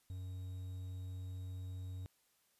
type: tone with quantisation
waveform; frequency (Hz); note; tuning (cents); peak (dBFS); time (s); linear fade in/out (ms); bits
triangle; 92.5; F#2; 0; -40; 0.1-2.06; 0; 11
effects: white hiss -75 dBFS RMS until 2.59 s + resampled to 32000 Hz